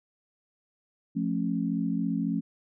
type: chord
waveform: sine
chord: F augmented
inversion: none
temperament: just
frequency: 174.61 / 218.3 / 272.8 Hz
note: F3 / A3 / C#4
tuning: 0 / -13 / -28 cents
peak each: -30 dBFS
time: 1.15-2.41 s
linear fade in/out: 20 ms
effects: none